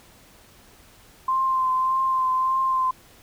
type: tone with vibrato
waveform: sine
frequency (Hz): 1044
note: C6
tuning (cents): -4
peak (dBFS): -19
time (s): 1.28-2.91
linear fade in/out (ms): 5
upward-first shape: triangle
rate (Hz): 1.7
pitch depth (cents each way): 23
effects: pink hiss -52 dBFS RMS until 3.22 s